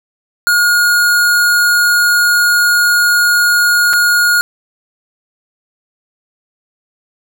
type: tone with dropouts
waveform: square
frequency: 1434 Hz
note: F6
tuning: 45 cents sharp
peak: -9 dBFS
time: 0.47-4.41 s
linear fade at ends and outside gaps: 0 ms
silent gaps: 3.931-3.935 s
effects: none